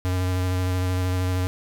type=tone with vibrato; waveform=square; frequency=91.6 Hz; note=F#2; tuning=17 cents flat; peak=-22 dBFS; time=0.05-1.47 s; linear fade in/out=0 ms; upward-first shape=square; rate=13 Hz; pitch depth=13 cents each way; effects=none